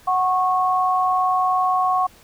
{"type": "tone pair together", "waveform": "sine", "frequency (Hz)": [740, 1097.6], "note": ["F#5", "C#6"], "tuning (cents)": [0, -17], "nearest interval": "perfect fifth", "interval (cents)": 683, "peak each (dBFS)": -19, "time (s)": [0.07, 2.07], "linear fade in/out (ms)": 10, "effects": ["pink hiss -50 dBFS RMS until 2.23 s"]}